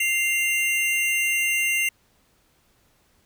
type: tone pair together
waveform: square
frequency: 2099 / 2767 Hz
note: C7 / F7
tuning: +5 / -17 cents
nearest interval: perfect fourth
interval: 478 cents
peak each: -24 dBFS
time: 0-1.89 s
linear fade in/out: 5 ms
effects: pink hiss -63 dBFS RMS until 3.25 s